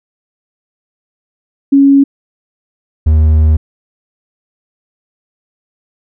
sine / triangle tone pair in turn, 277.2 / 77.79 Hz, C#4 / D#2, 0 / 0 cents, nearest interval octave + minor seventh, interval 2200 cents, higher first, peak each -3 dBFS, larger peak neither, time 1.72-2.04 / 3.06-3.57 s, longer second, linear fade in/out 10 ms, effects none

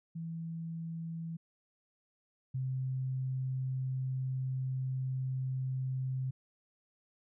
sine tone pair in turn, 164.81 / 130.58 Hz, E3 / C3, 0 / -3 cents, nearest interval major third, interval 403 cents, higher first, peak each -37 / -32 dBFS, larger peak second, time 0.15-1.37 / 2.54-6.31 s, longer second, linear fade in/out 10 ms, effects none

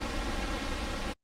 pink noise with comb filter, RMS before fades -32 dBFS, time 0-1.14 s, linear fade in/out 20 ms, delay 3.7 ms, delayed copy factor +0.8, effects low-pass 5000 Hz 12 dB/octave + Opus 32 kbps

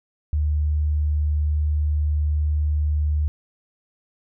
sine tone, 75.1 Hz, D2, 39 cents sharp, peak -18 dBFS, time 0.33-3.28 s, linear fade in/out 0 ms, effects none

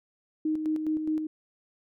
sine tone with tremolo, 311.1 Hz, D#4, in tune, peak -24 dBFS, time 0.45-1.27 s, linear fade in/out 5 ms, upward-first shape square, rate 4.8 Hz, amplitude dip 45%, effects none

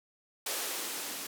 violet noise with band-pass filter sweep, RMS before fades -37 dBFS, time 0.46-1.27 s, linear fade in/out 5 ms, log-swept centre 450 to 230 Hz, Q 1.5, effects none

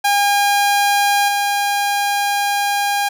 sawtooth tone with level steps, 810 Hz, G#5, 43 cents flat, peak -9 / -12 dBFS, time 0.04-3.09 s, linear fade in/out 10 ms, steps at 1.28 s, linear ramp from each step 5 ms, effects none

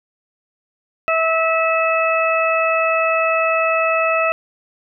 harmonic tone, 650 Hz, E5, 24 cents flat, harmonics 1 / 2 / 3 / 4, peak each -18 / -19 / -27 / -20 dBFS, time 1.08-4.32 s, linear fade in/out 0 ms, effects none

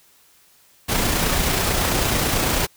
pink noise with amplitude modulation, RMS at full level -19 dBFS, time 0.88-2.67 s, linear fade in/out 20 ms, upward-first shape sine, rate 29.1 Hz, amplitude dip 30%, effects white hiss -55 dBFS RMS until 2.76 s

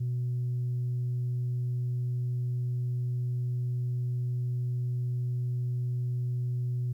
sine tone, 123.47 Hz, B2, in tune, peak -26 dBFS, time 0-6.93 s, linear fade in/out 10 ms, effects tanh soft clip ceiling -25 dBFS + 11-bit

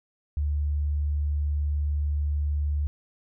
sine tone, 73.42 Hz, D2, in tune, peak -23 dBFS, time 0.37-2.87 s, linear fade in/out 0 ms, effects none

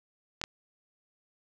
clicks, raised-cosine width 0.2 ms, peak -15 dBFS, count 2, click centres 0.415 / 0.439 s, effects none

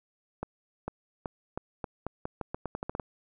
accelerating click train, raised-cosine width 1 ms, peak -19 dBFS, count 15, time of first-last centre 0.43-2.998 s, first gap 450 ms, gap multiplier 0.84, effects none

